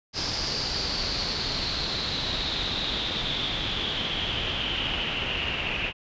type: noise with low-pass filter sweep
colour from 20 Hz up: pink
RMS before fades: -29 dBFS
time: 0.13-5.93 s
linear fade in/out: 50 ms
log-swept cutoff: 5000 to 2700 Hz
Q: 7.7
effects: resampled to 16000 Hz